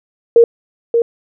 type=tone with echo; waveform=sine; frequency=466.2 Hz; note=A#4; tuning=in tune; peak=-3 dBFS; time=0.36-0.44 s; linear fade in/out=2 ms; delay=580 ms; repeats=1; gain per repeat=-6 dB; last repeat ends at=1.02 s; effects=none